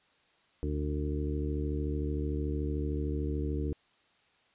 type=harmonic tone with a mistuned harmonic; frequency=73.42 Hz; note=D2; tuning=in tune; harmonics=1 / 2 / 3 / 4 / 5 / 6; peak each=-32 / -38 / -44 / -37 / -40 / -41 dBFS; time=0.63-3.73 s; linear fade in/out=0 ms; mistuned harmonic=6; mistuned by=+47 cents; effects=white hiss -67 dBFS RMS until 4.54 s + resampled to 8000 Hz